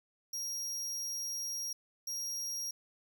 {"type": "tone bursts at uneven times", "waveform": "40% pulse", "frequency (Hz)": 5630, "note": "F8", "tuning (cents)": 13, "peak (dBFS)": -35, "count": 2, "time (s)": [[0.33, 1.73], [2.07, 2.71]], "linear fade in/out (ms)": 5, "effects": []}